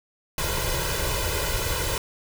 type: noise with comb filter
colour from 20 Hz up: pink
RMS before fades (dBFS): -26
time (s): 0.38-1.98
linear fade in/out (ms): 2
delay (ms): 2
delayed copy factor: +0.9
effects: none